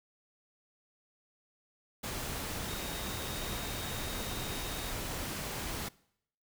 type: tone in noise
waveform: sine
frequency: 3729 Hz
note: A#7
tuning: in tune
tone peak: -46 dBFS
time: 2.68-4.91 s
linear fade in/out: 10 ms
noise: pink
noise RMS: -38 dBFS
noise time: 2.03-5.89 s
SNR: -11 dB
effects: noise-tail reverb RT60 0.7 s tail -22 dB re dry